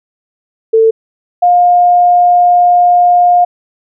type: tone pair in turn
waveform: sine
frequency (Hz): 446.8 / 709.3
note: A4 / F5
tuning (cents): +27 / +27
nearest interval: minor sixth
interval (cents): 800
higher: second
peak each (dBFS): -4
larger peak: neither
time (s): 0.73-0.91 / 1.42-3.45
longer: second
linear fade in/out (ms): 10
effects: none